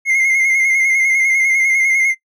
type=tone with vibrato; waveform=triangle; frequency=2126 Hz; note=C7; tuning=27 cents sharp; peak=-10 dBFS; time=0.05-2.15 s; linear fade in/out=50 ms; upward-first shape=square; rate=10 Hz; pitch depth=32 cents each way; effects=noise-tail reverb RT60 0.1 s tail -17 dB re dry